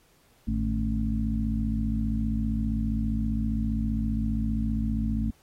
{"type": "harmonic tone with a mistuned harmonic", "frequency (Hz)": 55.1, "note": "A1", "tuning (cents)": 3, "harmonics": [1, 2, 3, 4, 5], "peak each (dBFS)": [-28, -33, -38, -28, -36], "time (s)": [0.47, 5.31], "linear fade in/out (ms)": 10, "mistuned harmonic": 3, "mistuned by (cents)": -120, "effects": ["pink hiss -63 dBFS RMS until 5.42 s", "AAC 48 kbps"]}